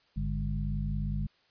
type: harmonic tone with a mistuned harmonic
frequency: 50.9 Hz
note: G#1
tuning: 34 cents flat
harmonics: 1 / 2 / 3 / 4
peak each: -32 / -38 / -34 / -37 dBFS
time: 0.16-1.27 s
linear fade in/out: 10 ms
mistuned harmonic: 3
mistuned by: -71 cents
effects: white hiss -67 dBFS RMS until 1.5 s + resampled to 11025 Hz